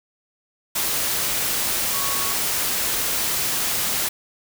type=tone in noise; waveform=sine; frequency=1112 Hz; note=C#6; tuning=5 cents sharp; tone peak=-31 dBFS; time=1.93-2.33 s; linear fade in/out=10 ms; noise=white; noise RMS=-23 dBFS; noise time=0.75-4.09 s; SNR=-11 dB; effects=none